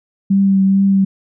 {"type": "tone with vibrato", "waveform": "sine", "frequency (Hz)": 194.6, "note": "G3", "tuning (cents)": -12, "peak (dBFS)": -9, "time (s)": [0.3, 1.05], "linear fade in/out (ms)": 10, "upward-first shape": "triangle", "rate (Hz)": 2.3, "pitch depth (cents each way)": 21, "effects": []}